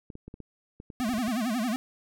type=clicks; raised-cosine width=3 ms; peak=-29 dBFS; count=12; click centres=0.102 / 0.154 / 0.28 / 0.341 / 0.403 / 0.801 / 0.902 / 1.003 / 1.091 / 1.137 / 1.183 / 1.281 s
type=tone with vibrato; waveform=square; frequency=233.1 Hz; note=A#3; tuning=in tune; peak=-27 dBFS; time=1-1.76 s; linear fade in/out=0 ms; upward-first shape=sine; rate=11 Hz; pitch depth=190 cents each way
effects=none